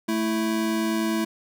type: tone pair together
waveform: square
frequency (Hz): 220.1 / 329.6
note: A3 / E4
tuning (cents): +1 / 0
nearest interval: perfect fifth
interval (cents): 699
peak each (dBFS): -26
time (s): 0.08-1.25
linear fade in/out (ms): 10
effects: none